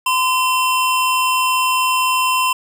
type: tone pair together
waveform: square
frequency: 1023 / 2716 Hz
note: C6 / F7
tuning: -39 / -49 cents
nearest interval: octave + perfect fourth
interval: 1690 cents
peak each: -16 / -21 dBFS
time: 0.06-2.53 s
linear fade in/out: 5 ms
effects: none